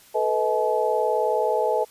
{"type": "tone cluster", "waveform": "sine", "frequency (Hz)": [435.8, 495.1, 634, 856], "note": ["A4", "B4", "D#5", "A5"], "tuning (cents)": [-17, 4, 32, -48], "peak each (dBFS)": -25, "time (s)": [0.14, 1.85], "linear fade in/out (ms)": 20, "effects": ["white hiss -52 dBFS RMS until 1.9 s", "resampled to 32000 Hz"]}